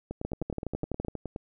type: two click trains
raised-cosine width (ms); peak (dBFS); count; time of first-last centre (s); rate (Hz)
2; -18 / -21; 11 / 13; 0.25-1.083 / 0.11-1.361; 12 / 9.59
effects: none